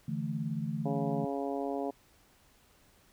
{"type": "chord", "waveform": "sine", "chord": "D suspended second", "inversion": "none", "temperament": "equal", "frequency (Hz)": [146.83, 164.81, 220], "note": ["D3", "E3", "A3"], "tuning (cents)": [0, 0, 0], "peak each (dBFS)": -36, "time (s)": [0.08, 1.25], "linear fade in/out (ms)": 5}
{"type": "harmonic tone", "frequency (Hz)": 139.2, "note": "C#3", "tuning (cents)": 8, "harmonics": [2, 3, 4, 5, 6, 7], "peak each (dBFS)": [-36, -37, -39, -38, -44, -48], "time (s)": [0.85, 1.91], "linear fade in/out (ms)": 10}
{"effects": ["pink hiss -64 dBFS RMS until 3.12 s"]}